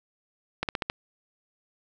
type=slowing click train; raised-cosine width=0.3 ms; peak=-11 dBFS; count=5; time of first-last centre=0.63-0.899 s; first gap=58 ms; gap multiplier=1.1; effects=none